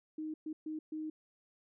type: tone bursts at uneven times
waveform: sine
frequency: 311.1 Hz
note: D#4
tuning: in tune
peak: -37 dBFS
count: 4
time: 0.18-0.34 / 0.46-0.53 / 0.66-0.79 / 0.92-1.1 s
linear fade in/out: 5 ms
effects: none